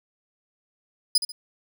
35% pulse tone with echo, 4976 Hz, D#8, 1 cent flat, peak -14 dBFS, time 1.15-1.18 s, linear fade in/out 5 ms, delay 70 ms, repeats 2, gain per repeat -10 dB, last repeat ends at 1.32 s, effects none

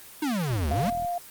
square exponential two-way sweep, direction down then up, 320 to 68.5 to 244.5 Hz, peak -25 dBFS, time 0.22-0.9 s, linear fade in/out 5 ms, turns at 0.7 s
click train, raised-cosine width 5 ms, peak -28 dBFS, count 23, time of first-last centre 0.51-1.048 s, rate 40.9 Hz
sine tone, 700 Hz, F5, 4 cents sharp, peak -26 dBFS, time 0.71-1.18 s, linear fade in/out 2 ms
effects white hiss -46 dBFS RMS until 1.3 s + Opus 24 kbps

